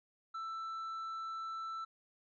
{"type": "tone with tanh clipping", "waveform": "sine", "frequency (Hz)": 1327, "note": "E6", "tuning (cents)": 11, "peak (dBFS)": -40, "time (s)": [0.34, 1.85], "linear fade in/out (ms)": 10, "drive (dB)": 4, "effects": []}